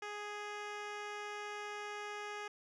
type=tone with low-pass filter; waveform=10% pulse; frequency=415.3 Hz; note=G#4; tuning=in tune; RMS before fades=-44 dBFS; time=0.02-2.48 s; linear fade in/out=5 ms; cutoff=5400 Hz; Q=0.68; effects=none